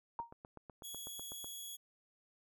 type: tone with exponential decay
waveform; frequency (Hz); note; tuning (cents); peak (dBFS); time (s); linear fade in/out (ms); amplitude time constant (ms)
sine; 932.3; A#5; 0; -34; 0.19-0.33; 1; 29
type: click train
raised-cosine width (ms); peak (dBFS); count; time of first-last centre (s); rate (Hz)
1; -36; 11; 0.2-1.444; 8.04
type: tone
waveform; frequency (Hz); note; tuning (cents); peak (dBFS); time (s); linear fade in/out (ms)
10% pulse; 3351; G#7; +15; -37; 0.83-1.77; 20
effects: none